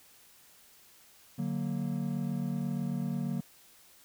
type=chord; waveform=triangle; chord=D augmented; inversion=none; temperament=equal; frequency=146.83 / 185 / 233.1 Hz; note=D3 / F#3 / A#3; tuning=0 / 0 / 0 cents; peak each=-33 dBFS; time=1.38-3.41 s; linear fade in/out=10 ms; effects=white hiss -59 dBFS RMS until 4.04 s